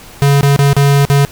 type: tone with dropouts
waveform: square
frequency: 140.9 Hz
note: C#3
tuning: 29 cents sharp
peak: -7 dBFS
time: 0.22-1.25 s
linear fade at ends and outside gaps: 0 ms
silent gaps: 0.41-0.43 / 0.563-0.59 / 0.731-0.766 / 1.051-1.1 s
effects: pink hiss -36 dBFS RMS until 1.31 s